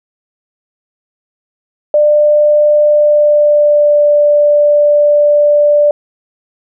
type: tone with pitch glide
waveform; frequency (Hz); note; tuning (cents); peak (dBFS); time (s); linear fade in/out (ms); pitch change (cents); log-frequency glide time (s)
sine; 596 to 588.5; D5 to D5; +25 to +3; -5; 1.94-5.91; 2; -22; 2.83-4.04
effects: none